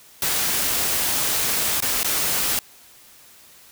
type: noise with dropouts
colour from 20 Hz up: white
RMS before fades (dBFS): -22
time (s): 0.22-2.59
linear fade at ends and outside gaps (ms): 2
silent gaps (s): 1.804-1.823 / 2.032-2.045
effects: white hiss -49 dBFS RMS until 3.71 s